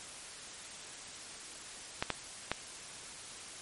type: clicks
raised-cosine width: 0.3 ms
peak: -14 dBFS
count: 3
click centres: 2.025 / 2.103 / 2.516 s
effects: white hiss -47 dBFS RMS until 3.61 s + MP3 48 kbps